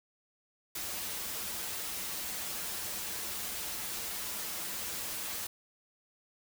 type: noise with comb filter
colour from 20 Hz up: white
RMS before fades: -38 dBFS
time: 0.75-5.47 s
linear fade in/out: 5 ms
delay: 7.5 ms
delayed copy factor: -0.55
effects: none